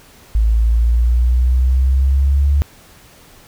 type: exponential sweep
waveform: sine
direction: up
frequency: 54.2 to 72 Hz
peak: -10 dBFS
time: 0.35-2.62 s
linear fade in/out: 0 ms
effects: pink hiss -45 dBFS RMS until 3.47 s